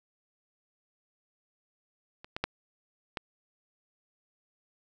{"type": "clicks", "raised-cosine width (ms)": 0.3, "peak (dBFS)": [-29, -18, -12, -17], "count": 4, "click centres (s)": [2.245, 2.365, 2.44, 3.172], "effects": []}